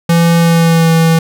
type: tone with pitch glide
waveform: square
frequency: 168.4 to 163.8 Hz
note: E3 to E3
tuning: +37 to -11 cents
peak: -7 dBFS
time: 0.09-1.19 s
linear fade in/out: 5 ms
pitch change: -48 cents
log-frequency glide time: 0.38-0.92 s
effects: none